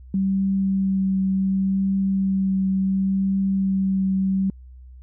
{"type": "tone with vibrato", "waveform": "sine", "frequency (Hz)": 192.5, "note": "G3", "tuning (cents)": -31, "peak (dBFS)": -18, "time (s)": [0.14, 4.5], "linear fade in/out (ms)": 2, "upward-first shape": "triangle", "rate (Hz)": 0.69, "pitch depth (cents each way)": 15, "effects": ["added 63 Hz sine -40 dBFS peak until 5.02 s"]}